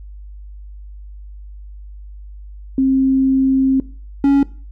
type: tone pair in turn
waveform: sine / triangle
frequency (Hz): 265.9 / 278.7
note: C4 / C#4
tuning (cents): +28 / +9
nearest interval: minor second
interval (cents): 81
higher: second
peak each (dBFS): -11 / -7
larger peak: second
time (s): 2.78-3.8 / 4.24-4.43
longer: first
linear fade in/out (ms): 2
effects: noise-tail reverb RT60 0.4 s tail -20 dB re dry + added 50 Hz sine -32 dBFS peak until 4.71 s